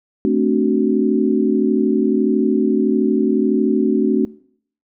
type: chord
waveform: sine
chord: D dominant seventh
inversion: second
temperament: equal with one note detuned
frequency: 220 / 261.6 / 293.7 / 374.5 Hz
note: A3 / C4 / D4 / F#4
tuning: 0 / 0 / 0 / +21 cents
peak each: -19 dBFS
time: 0.25-4.25 s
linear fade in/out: 0 ms
effects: noise-tail reverb RT60 0.6 s tail -22 dB re dry

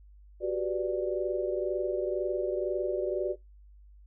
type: chord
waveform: sine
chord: G major seventh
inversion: third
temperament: equal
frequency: 370 / 392 / 493.9 / 587.3 Hz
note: F#4 / G4 / B4 / D5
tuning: 0 / 0 / 0 / 0 cents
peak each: -31 / -36 / -36 / -32 dBFS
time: 0.4-3.36 s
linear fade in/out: 50 ms
effects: noise-tail reverb RT60 0.2 s tail -24 dB re dry + added 50 Hz sine -51 dBFS peak until 4.06 s

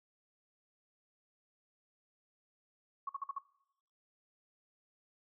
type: tone bursts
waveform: sine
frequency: 1108.7 Hz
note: C#6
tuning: in tune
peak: -35 dBFS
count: 5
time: 3.07-3.385 s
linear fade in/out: 5 ms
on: 23 ms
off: 50 ms
effects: noise-tail reverb RT60 0.8 s tail -19 dB re dry

